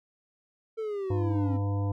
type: linear sweep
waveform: triangle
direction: down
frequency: 450 to 261.6 Hz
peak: -28 dBFS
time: 0.77-1.58 s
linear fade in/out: 20 ms
type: harmonic tone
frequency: 100.2 Hz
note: G2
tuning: 38 cents sharp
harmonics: 1 / 3 / 5 / 7 / 9 / 10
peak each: -26 / -36 / -40 / -43 / -45 / -46 dBFS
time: 1.1-1.92 s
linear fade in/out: 5 ms
effects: none